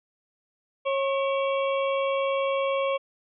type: harmonic tone with a mistuned harmonic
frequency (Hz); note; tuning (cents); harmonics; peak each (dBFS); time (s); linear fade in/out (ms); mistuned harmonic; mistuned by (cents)
546; C#5; -26; 1 / 2 / 4 / 5 / 6; -24 / -30 / -36 / -38 / -40; 0.85-2.98; 20; 4; +74
effects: none